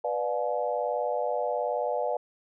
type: chord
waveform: sine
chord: B diminished seventh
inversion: none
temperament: just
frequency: 493.9 / 592.7 / 711.2 / 853.4 Hz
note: B4 / D5 / F5 / Ab5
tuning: 0 / +16 / +31 / +47 cents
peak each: -31 / -30 / -32 / -34 dBFS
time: 0.04-2.17 s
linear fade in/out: 5 ms
effects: none